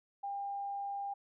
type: tone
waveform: sine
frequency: 800 Hz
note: G5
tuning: 35 cents sharp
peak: -36 dBFS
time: 0.23-1.14 s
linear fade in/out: 10 ms
effects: none